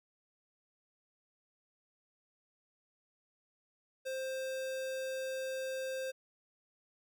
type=tone; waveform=square; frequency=525 Hz; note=C5; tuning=6 cents sharp; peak=-37 dBFS; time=4.05-6.12 s; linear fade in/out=20 ms; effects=none